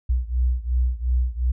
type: beating tone pair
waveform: sine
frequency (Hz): 60.8 / 63.6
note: B1 / C2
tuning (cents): -26 / -48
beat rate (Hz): 2.8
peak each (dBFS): -21 / -23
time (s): 0.09-1.52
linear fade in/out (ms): 10
effects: none